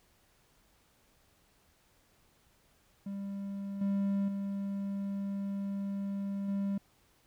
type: tone with level steps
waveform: triangle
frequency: 198.2 Hz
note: G3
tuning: 19 cents sharp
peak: -34 / -26 / -31 / -28 dBFS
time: 3.06-6.78 s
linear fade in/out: 5 ms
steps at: 3.81 / 4.28 / 6.48 s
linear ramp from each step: 5 ms
effects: pink hiss -68 dBFS RMS until 7.26 s